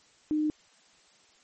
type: tone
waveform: sine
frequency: 305.2 Hz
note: D#4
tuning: 33 cents flat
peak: -24 dBFS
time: 0.31-0.5 s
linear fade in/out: 0 ms
effects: white hiss -61 dBFS RMS until 1.43 s + MP3 32 kbps

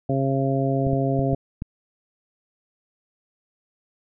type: harmonic tone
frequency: 135.5 Hz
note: C#3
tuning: 39 cents flat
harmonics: 1 / 2 / 3 / 4 / 5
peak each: -23 / -25 / -28 / -29 / -27 dBFS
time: 0.09-1.35 s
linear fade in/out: 5 ms
type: clicks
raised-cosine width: 5 ms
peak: -16 dBFS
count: 5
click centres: 0.868 / 0.933 / 1.192 / 1.332 / 1.621 s
effects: none

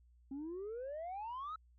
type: exponential sweep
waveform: sine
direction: up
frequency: 264.3 to 1318.5 Hz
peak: -39 dBFS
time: 0.31-1.56 s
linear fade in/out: 5 ms
effects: tanh soft clip ceiling -39 dBFS + added 60 Hz sine -63 dBFS peak until 1.78 s

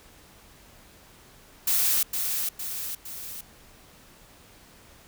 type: noise with echo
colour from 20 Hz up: blue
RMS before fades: -23 dBFS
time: 1.67-2.03 s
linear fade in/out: 5 ms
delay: 460 ms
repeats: 3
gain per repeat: -5 dB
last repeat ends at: 3.41 s
effects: pink hiss -53 dBFS RMS until 5.07 s

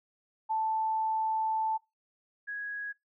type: tone pair in turn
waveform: sine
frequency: 880 / 1661.2 Hz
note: A5 / G#6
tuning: 0 / 0 cents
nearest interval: major seventh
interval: 1100 cents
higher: second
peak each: -27 / -34 dBFS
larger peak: first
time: 0.49-1.78 / 2.47-2.93 s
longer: first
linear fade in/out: 20 ms
effects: noise-tail reverb RT60 0.2 s tail -22 dB re dry

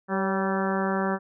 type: harmonic tone with a mistuned harmonic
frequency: 193.1 Hz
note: G3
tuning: 26 cents flat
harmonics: 1 / 2 / 3 / 4 / 5 / 6 / 7 / 8 / 9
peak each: -27 / -30 / -32 / -33 / -34 / -35 / -35 / -36 / -37 dBFS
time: 0.08-1.19 s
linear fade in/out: 50 ms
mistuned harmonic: 3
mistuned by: -35 cents
effects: none

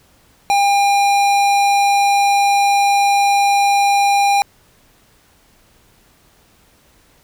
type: tone with hard clipping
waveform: sine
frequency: 803 Hz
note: G5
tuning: 41 cents sharp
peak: -13 dBFS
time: 0.5-4.42 s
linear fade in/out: 0 ms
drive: 18 dB
effects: pink hiss -53 dBFS RMS until 7.23 s

